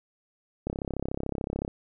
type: click train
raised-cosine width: 2 ms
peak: -17 dBFS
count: 35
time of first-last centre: 0.67-1.679 s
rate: 33.7 Hz
effects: none